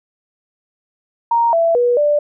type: tone with pitch steps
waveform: sine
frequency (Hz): 933 / 667 / 485 / 589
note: A#5 / E5 / B4 / D5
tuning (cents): +1 / +20 / -31 / +5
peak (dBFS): -11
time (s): 1.31-2.19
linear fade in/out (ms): 5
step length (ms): 220
effects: none